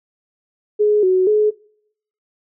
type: tone with pitch steps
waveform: sine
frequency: 419.7 / 371.7 / 424.3 Hz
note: G#4 / F#4 / G#4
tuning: +18 / +8 / +37 cents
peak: -11 dBFS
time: 0.79-1.51 s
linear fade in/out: 20 ms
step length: 240 ms
effects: noise-tail reverb RT60 0.7 s tail -24 dB re dry